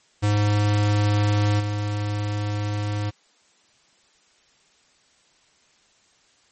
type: tone with level steps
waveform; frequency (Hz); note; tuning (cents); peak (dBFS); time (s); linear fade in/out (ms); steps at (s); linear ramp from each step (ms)
square; 103.83; G#2; 0; -18 / -24; 0.22-3.11; 20; 1.59; 20
effects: white hiss -60 dBFS RMS until 6.51 s + MP3 32 kbps